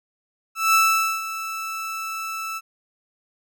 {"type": "tone with ADSR envelope", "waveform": "30% pulse", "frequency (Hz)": 1318.5, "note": "E6", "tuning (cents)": 0, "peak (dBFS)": -11, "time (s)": [0.55, 2.61], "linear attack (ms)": 190, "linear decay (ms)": 470, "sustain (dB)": -14, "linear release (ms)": 40, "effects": []}